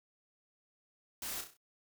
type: noise with echo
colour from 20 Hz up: white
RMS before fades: -41 dBFS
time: 1.22-1.41 s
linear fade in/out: 2 ms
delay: 32 ms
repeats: 5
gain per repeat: -6 dB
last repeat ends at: 1.57 s
effects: noise-tail reverb RT60 0.1 s tail -26 dB re dry